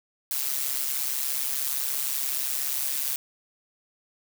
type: noise with amplitude modulation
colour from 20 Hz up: blue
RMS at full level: -25 dBFS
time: 0.31-3.16 s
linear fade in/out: 2 ms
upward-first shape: sine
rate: 137 Hz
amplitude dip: 75%
effects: none